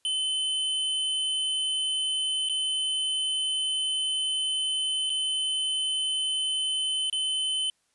square tone with dropouts, 3050 Hz, G7, 48 cents flat, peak -26 dBFS, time 0.05-7.7 s, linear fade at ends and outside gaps 1 ms, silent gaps 2.488-2.496 / 5.096-5.101 / 7.099-7.127 s, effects white hiss -71 dBFS RMS until 7.94 s + resampled to 24000 Hz

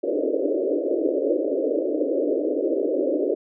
pink band-pass noise, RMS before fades -23 dBFS, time 0.03-3.35 s, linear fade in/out 10 ms, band 280 to 600 Hz, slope 96 dB/octave, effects none

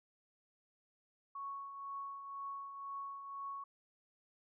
sine tone with tremolo, 1108.7 Hz, C#6, in tune, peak -40 dBFS, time 1.35-3.64 s, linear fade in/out 5 ms, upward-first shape triangle, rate 2 Hz, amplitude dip 55%, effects none

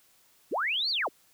sine linear two-way sweep, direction up then down, 180 to 4699 to 180 Hz, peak -26 dBFS, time 0.51-1.09 s, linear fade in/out 20 ms, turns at 0.9 s, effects white hiss -63 dBFS RMS until 1.33 s

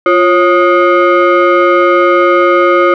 sine tone with frequency modulation, 349.2 Hz, F4, in tune, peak -4 dBFS, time 0.06-2.94 s, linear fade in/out 2 ms, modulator 895 Hz, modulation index 1.4, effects tanh soft clip ceiling 0 dBFS

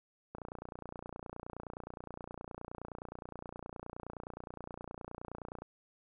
click train, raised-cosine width 1 ms, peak -29 dBFS, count 157, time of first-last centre 0.35-5.62 s, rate 29.6 Hz, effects none

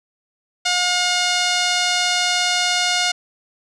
5% pulse tone with low-pass filter, 717 Hz, F5, 45 cents sharp, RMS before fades -19 dBFS, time 0.65-3.12 s, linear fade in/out 10 ms, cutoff 5500 Hz, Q 0.87, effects none

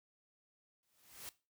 white noise with exponential growth, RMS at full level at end -45 dBFS, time 0.83-1.29 s, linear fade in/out 0 ms, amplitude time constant 99 ms, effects noise-tail reverb RT60 0.3 s tail -18 dB re dry

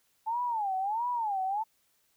sine tone with vibrato, 860 Hz, A5, 40 cents flat, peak -28 dBFS, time 0.26-1.64 s, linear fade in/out 20 ms, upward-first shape sine, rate 1.5 Hz, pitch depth 230 cents each way, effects white hiss -71 dBFS RMS until 2.16 s

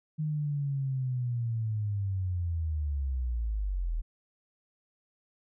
sine linear sweep, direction down, 155.56 to 38.27 Hz, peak -28 dBFS, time 0.18-4.02 s, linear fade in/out 20 ms, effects none

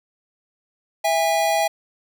square tone pair together, 659.3 / 814.7 Hz, E5 / G#5, 0 / -33 cents, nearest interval major third, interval 367 cents, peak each -21 dBFS, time 1.04-1.68 s, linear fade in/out 10 ms, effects none

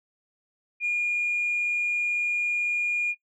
sine tone, 2426 Hz, D#7, 44 cents flat, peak -22 dBFS, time 0.8-3.15 s, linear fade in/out 50 ms, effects noise-tail reverb RT60 0.1 s tail -18 dB re dry + tanh soft clip ceiling -19 dBFS

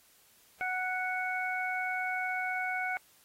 harmonic tone, 740 Hz, F#5, in tune, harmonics 1 / 2 / 3, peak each -35 / -35 / -35 dBFS, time 0.61-2.97 s, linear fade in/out 0 ms, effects white hiss -63 dBFS RMS until 3.24 s + AAC 48 kbps

